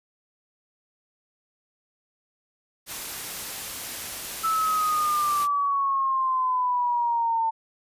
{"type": "noise", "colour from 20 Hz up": "white", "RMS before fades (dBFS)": -34, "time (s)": [2.86, 5.48], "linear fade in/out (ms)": 50}
{"type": "exponential sweep", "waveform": "sine", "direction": "down", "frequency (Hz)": [1318.5, 895], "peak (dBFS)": -21, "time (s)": [4.43, 7.51], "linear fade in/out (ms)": 20}
{"effects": ["resampled to 32000 Hz"]}